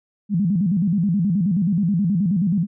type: tone with vibrato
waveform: sine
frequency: 185 Hz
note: F#3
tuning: in tune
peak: -16 dBFS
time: 0.29-2.67 s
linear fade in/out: 50 ms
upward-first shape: square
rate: 9.4 Hz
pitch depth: 180 cents each way
effects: none